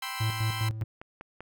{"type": "chord", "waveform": "15% pulse", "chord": "C major seventh", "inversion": "second", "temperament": "equal", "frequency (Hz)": [784, 987.8, 1046.5, 1318.5], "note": ["G5", "B5", "C6", "E6"], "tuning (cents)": [0, 0, 0, 0], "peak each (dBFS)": [-33, -34, -30, -34], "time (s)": [0.02, 0.69], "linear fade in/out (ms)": 5}
{"type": "tone with tremolo", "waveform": "triangle", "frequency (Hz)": 110, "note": "A2", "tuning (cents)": 0, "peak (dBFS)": -23, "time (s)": [0.2, 0.84], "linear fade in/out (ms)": 10, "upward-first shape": "square", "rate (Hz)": 4.9, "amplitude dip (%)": 65}
{"type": "click train", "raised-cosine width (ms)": 0.5, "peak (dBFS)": -27, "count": 4, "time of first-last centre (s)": [0.82, 1.406], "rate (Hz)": 5.12}
{"effects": []}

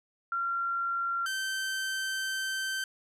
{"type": "tone pair in turn", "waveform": ["sine", "sawtooth"], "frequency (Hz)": [1375, 1550.1], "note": ["F6", "G6"], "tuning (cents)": [-27, -20], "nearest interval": "major second", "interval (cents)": 207, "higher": "second", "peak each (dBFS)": [-28, -27], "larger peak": "second", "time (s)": [[0.32, 1.26], [1.26, 2.84]], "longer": "second", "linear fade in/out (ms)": 2, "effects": ["low-pass 12000 Hz 12 dB/octave"]}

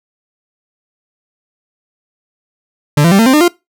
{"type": "tone with pitch steps", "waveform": "40% pulse", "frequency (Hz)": [146.83, 169.64, 195.99, 226.4, 261.6, 302.3, 349.2], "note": ["D3", "E3", "G3", "A3", "C4", "D#4", "F4"], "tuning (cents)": [0, 50, 0, 50, 0, -50, 0], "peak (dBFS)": -5, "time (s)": [2.97, 3.481], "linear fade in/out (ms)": 5, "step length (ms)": 73, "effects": ["noise-tail reverb RT60 0.2 s tail -21 dB re dry"]}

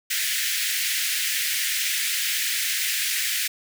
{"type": "high-pass noise", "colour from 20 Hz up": "pink", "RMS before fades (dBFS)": -25, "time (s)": [0.1, 3.48], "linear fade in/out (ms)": 10, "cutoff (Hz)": 1700, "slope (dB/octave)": 48, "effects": []}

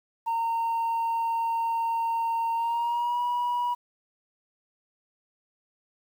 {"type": "tone with pitch glide", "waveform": "sine", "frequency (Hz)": [918, 969.8], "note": ["A#5", "B5"], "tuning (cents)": [-27, -32], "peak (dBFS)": -22, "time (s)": [0.26, 3.75], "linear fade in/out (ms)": 20, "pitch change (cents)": 95, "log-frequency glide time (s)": [2.53, 3.21], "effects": ["tanh soft clip ceiling -23 dBFS", "9-bit"]}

